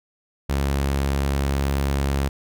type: tone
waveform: sawtooth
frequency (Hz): 69.2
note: C#2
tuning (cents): -2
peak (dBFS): -16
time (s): 0.49-2.29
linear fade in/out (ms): 10
effects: none